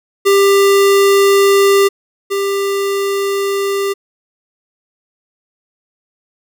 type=tone pair in turn; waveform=square; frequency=396.5 / 396.5 Hz; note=G4 / G4; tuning=+20 / +20 cents; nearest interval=unison; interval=0 cents; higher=neither; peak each=-8 / -15 dBFS; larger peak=first; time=0.25-1.89 / 2.3-3.94 s; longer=neither; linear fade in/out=20 ms; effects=none